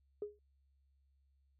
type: tone with exponential decay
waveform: sine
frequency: 415.3 Hz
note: G#4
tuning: in tune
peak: -34 dBFS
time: 0.22-0.39 s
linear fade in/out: 2 ms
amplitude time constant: 36 ms
effects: tanh soft clip ceiling -30 dBFS + added 68 Hz sine -70 dBFS peak until 1.59 s